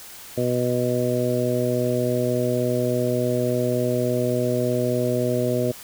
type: harmonic tone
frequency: 123.47 Hz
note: B2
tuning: in tune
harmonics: 1 / 2 / 3 / 4 / 5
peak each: -26 / -26 / -26 / -26 / -26 dBFS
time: 0.37-5.72 s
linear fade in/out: 10 ms
effects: white hiss -41 dBFS RMS until 5.83 s